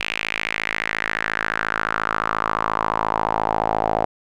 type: tone with band-pass filter sweep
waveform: sawtooth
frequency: 54.3 Hz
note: A1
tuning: 22 cents flat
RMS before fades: -23 dBFS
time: 0-4.05 s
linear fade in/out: 5 ms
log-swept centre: 2600 to 720 Hz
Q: 3.8
effects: none